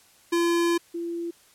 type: tone pair in turn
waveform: square / sine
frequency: 341.3 / 339.9 Hz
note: F4 / F4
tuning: -40 / -47 cents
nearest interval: unison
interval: 7 cents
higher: first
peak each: -21 / -28 dBFS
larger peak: first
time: 0.32-0.78 / 0.94-1.31 s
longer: first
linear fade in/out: 10 ms
effects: white hiss -57 dBFS RMS until 1.54 s + low-pass 12000 Hz 12 dB/octave